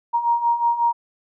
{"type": "beating tone pair", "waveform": "sine", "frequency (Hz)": [937, 942.5], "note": ["A#5", "A#5"], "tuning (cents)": [9, 19], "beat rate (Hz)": 5.5, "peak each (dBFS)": [-23, -18], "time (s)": [0.13, 0.93], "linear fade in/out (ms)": 20, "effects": []}